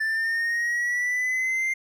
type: linear sweep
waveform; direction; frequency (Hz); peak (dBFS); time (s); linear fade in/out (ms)
triangle; up; 1760 to 2102; -21; 0-1.74; 10
effects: none